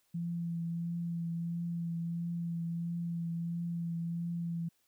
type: tone with vibrato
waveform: sine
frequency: 169.3 Hz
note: E3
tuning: 46 cents sharp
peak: -33 dBFS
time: 0.14-4.69 s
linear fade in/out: 10 ms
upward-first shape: triangle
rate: 1.5 Hz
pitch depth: 20 cents each way
effects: white hiss -74 dBFS RMS until 4.87 s